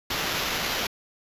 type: noise with sample-and-hold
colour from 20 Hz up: white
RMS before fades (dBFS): -28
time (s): 0.1-0.87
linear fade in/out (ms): 5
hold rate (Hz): 8820
effects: resampled to 32000 Hz